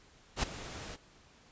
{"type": "noise with ADSR envelope", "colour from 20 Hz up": "pink", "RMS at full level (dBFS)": -29, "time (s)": [0.36, 0.97], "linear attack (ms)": 71, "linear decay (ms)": 8, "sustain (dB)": -15, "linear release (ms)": 31, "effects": ["pink hiss -61 dBFS RMS until 1.51 s", "resampled to 16000 Hz"]}